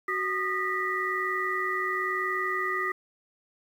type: tone cluster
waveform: sine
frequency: 373.4 / 1228 / 1856 / 1957 Hz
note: F#4 / D#6 / A#6 / B6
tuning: +16 / -23 / -8 / -16 cents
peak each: -34 / -30 / -37 / -30 dBFS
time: 0.08-2.92 s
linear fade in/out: 5 ms
effects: 9-bit